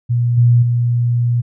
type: tone with level steps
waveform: sine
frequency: 120 Hz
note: B2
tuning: 49 cents flat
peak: -12 / -7 / -12 dBFS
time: 0.09-1.42 s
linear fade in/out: 20 ms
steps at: 0.37 / 0.62 s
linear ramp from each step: 10 ms
effects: none